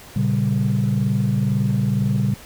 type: chord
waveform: sine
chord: G diminished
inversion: first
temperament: equal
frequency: 116.54 / 138.59 / 196 Hz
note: Bb2 / Db3 / G3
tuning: 0 / 0 / 0 cents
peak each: -20 dBFS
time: 0.16-2.34 s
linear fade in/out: 5 ms
effects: tanh soft clip ceiling -11 dBFS + pink hiss -42 dBFS RMS until 2.45 s